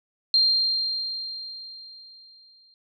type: tone with exponential decay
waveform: sine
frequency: 4186 Hz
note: C8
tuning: in tune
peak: -15 dBFS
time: 0.34-2.74 s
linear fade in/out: 1 ms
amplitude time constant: 520 ms
effects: none